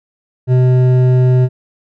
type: tone with hard clipping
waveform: sine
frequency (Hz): 127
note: B2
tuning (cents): +49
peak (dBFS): -9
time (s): 0.47-1.49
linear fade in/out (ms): 50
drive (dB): 9
effects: none